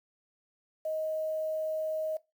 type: tone with quantisation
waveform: sine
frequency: 628 Hz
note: D#5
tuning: 16 cents sharp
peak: -30 dBFS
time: 0.85-2.17 s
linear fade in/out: 5 ms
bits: 9
effects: noise-tail reverb RT60 0.2 s tail -18 dB re dry